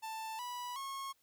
45% pulse tone with pitch steps, 885 / 982 / 1089.6 Hz, A5 / B5 / C#6, +10 / -10 / -30 cents, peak -40 dBFS, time 0.02-1.13 s, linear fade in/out 20 ms, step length 370 ms, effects white hiss -74 dBFS RMS until 1.22 s

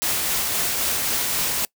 white noise with tremolo, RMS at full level -22 dBFS, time 0.02-1.65 s, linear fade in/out 0 ms, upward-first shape triangle, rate 3.8 Hz, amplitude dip 25%, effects noise-tail reverb RT60 0.1 s tail -24 dB re dry

